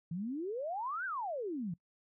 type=exponential two-way sweep; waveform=sine; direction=up then down; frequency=158.7 to 1601 to 158.7 Hz; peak=-35 dBFS; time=0.11-1.74 s; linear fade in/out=5 ms; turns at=1.05 s; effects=noise-tail reverb RT60 0.1 s tail -22 dB re dry